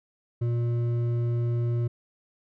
triangle tone with hard clipping, 118.7 Hz, A#2, 32 cents sharp, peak -25 dBFS, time 0.41-1.88 s, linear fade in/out 10 ms, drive 11 dB, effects none

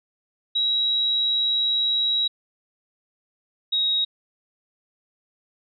sine tone pair in turn, 3860 / 3791 Hz, B7 / A#7, -40 / +28 cents, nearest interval unison, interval 32 cents, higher first, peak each -19 dBFS, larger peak neither, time 0.55-2.28 / 3.72-4.05 s, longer first, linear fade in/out 10 ms, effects none

